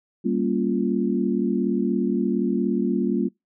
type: chord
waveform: sine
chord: G half-diminished seventh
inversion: none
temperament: equal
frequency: 196 / 233.1 / 277.2 / 349.2 Hz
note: G3 / Bb3 / Db4 / F4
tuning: 0 / 0 / 0 / 0 cents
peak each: -25 / -24 / -27 / -26 dBFS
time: 0.24-3.29 s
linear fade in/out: 20 ms
effects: noise-tail reverb RT60 0.2 s tail -26 dB re dry